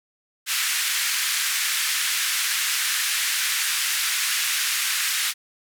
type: band-pass noise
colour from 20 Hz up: pink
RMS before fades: -24 dBFS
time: 0.46-5.34 s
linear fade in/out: 50 ms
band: 1600 to 14000 Hz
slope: 24 dB/octave
effects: none